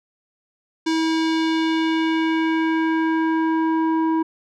square tone with low-pass filter sweep, 322.4 Hz, E4, 38 cents flat, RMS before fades -20 dBFS, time 0.86-4.23 s, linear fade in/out 10 ms, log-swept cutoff 5500 to 910 Hz, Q 1.5, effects none

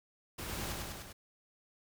pink noise with echo, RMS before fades -42 dBFS, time 0.38-0.73 s, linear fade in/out 10 ms, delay 100 ms, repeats 4, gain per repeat -2 dB, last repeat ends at 1.13 s, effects none

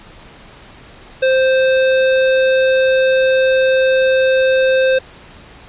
square tone, 523.3 Hz, C5, in tune, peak -11 dBFS, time 1.22-4.99 s, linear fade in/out 10 ms, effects pink hiss -40 dBFS RMS until 5.68 s + resampled to 8000 Hz

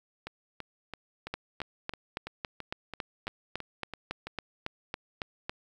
two click trains, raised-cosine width 0.3 ms, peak -17 / -22 dBFS, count 16 / 13, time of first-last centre 1.34-5.495 / 0.27-4.27 s, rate 3.61 / 3 Hz, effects 9-bit

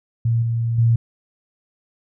sine tone with level steps, 115.9 Hz, A#2, 10 cents flat, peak -15 / -18 / -12 dBFS, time 0.25-0.96 s, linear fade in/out 5 ms, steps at 0.42 / 0.78 s, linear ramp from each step 5 ms, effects none

